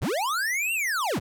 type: linear two-way sweep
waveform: square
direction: up then down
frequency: 37.36 to 2794 to 37.36 Hz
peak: -25 dBFS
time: 0.01-1.2 s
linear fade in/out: 20 ms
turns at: 0.73 s
effects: none